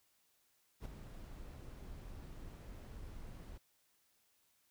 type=noise with ADSR envelope; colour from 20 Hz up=brown; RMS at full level=-42 dBFS; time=0.8-3.58 s; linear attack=56 ms; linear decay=3 ms; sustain=-8 dB; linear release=10 ms; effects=white hiss -75 dBFS RMS until 4.7 s